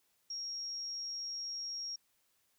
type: tone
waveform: sine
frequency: 5588 Hz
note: F8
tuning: in tune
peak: -38 dBFS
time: 0.3-1.96 s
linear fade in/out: 5 ms
effects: white hiss -75 dBFS RMS until 2.58 s